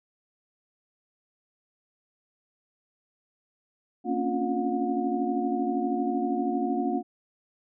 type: tone cluster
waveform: sine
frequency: 230.8 / 270.6 / 283.3 / 352.1 / 721 Hz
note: A#3 / C#4 / C#4 / F4 / F#5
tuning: -17 / -42 / +38 / +14 / -45 cents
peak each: -31 dBFS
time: 4.04-7.03 s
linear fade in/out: 50 ms
effects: none